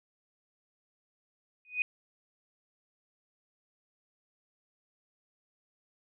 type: tone with exponential growth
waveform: sine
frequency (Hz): 2489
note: D#7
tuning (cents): 0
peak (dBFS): -22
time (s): 1.65-1.82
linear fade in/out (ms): 1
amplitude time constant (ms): 36
effects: none